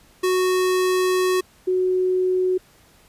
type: tone pair in turn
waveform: square / sine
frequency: 369 / 369 Hz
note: F#4 / F#4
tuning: -5 / -5 cents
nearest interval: unison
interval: 0 cents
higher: neither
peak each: -18 / -17 dBFS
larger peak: second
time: 0.23-1.41 / 1.67-2.58 s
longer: first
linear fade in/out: 10 ms
effects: pink hiss -54 dBFS RMS until 3.08 s + resampled to 32000 Hz